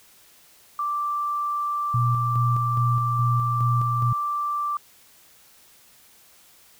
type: tone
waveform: sine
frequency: 1174 Hz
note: D6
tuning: 1 cent flat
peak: -23 dBFS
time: 0.79-4.77 s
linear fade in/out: 2 ms
type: tone with tremolo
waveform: sine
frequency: 119.6 Hz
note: A#2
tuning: 45 cents sharp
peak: -19 dBFS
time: 1.94-4.13 s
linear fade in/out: 5 ms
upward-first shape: square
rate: 2.4 Hz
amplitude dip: 40%
effects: white hiss -54 dBFS RMS until 6.79 s